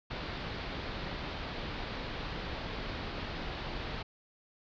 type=low-pass noise; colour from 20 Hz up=pink; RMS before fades=-39 dBFS; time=0.1-4.03 s; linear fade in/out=10 ms; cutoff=4600 Hz; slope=48 dB/octave; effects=none